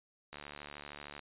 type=click train; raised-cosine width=0.3 ms; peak=-29 dBFS; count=64; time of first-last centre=0.33-1.193 s; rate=73 Hz; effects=resampled to 8000 Hz